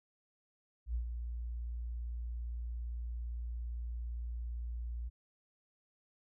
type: tone with ADSR envelope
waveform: sine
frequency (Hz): 58.8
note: A#1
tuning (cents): +16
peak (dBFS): -31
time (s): 0.86-5.1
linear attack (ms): 87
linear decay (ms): 95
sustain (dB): -6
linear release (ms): 26
effects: none